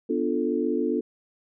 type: chord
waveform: sine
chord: B half-diminished seventh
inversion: none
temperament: equal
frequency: 246.9 / 293.7 / 349.2 / 440 Hz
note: B3 / D4 / F4 / A4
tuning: 0 / 0 / 0 / 0 cents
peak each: -28 dBFS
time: 0.09-1.01 s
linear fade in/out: 10 ms
effects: none